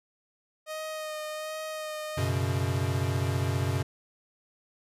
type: tone with vibrato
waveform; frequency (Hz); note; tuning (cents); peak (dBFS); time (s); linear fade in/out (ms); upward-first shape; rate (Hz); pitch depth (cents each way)
sawtooth; 620; D#5; -6; -30; 0.66-2.32; 50; sine; 1.3; 19
type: chord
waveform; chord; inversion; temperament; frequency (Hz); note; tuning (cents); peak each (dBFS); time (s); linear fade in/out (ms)
square; F# suspended fourth; none; equal with one note detuned; 94.06 / 123.47 / 138.59; F#2 / B2 / C#3; +29 / 0 / 0; -30 / -31 / -33; 2.17-3.83; 10
effects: resampled to 32000 Hz